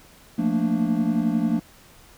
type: chord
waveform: triangle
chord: Bb major seventh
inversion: second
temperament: equal with one note detuned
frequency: 174.61 / 221.9 / 233.1 / 293.7 Hz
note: F3 / A3 / Bb3 / D4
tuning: 0 / +15 / 0 / 0 cents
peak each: -25 / -22 / -22 / -25 dBFS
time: 0.38-1.6 s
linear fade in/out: 10 ms
effects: pink hiss -51 dBFS RMS until 2.17 s